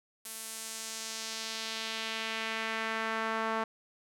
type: tone with band-pass filter sweep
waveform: sawtooth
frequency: 222.7 Hz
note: A3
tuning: 21 cents sharp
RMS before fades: -36 dBFS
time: 0.25-3.64 s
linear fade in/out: 5 ms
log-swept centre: 11000 to 1100 Hz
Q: 1.3
effects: none